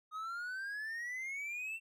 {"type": "exponential sweep", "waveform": "triangle", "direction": "up", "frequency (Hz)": [1244.5, 2719], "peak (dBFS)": -37, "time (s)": [0.11, 1.8], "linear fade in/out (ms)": 50, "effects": []}